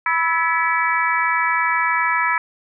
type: harmonic tone with a mistuned harmonic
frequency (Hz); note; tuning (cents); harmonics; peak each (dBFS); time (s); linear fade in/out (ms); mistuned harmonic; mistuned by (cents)
327.6; E4; -11; 3 / 4 / 5 / 6 / 7; -21 / -22 / -23 / -24 / -24; 0.06-2.38; 2; 5; +62
effects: none